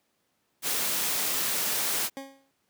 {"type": "noise", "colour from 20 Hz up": "white", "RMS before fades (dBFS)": -28, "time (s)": [0.62, 2.1], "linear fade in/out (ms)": 50}
{"type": "tone with exponential decay", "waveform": "20% pulse", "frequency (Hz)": 272, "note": "C#4", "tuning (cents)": -33, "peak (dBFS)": -28, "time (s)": [2.17, 2.51], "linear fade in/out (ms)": 0, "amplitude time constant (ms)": 73}
{"effects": ["pink hiss -73 dBFS RMS until 2.69 s", "high-pass 150 Hz 12 dB/octave"]}